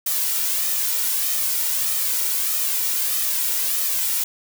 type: noise with flanger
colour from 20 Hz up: blue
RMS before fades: -22 dBFS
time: 0.06-4.24 s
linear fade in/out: 5 ms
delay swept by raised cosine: 1.6 to 2.15 ms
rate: 1.6 Hz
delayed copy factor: +0.5
effects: none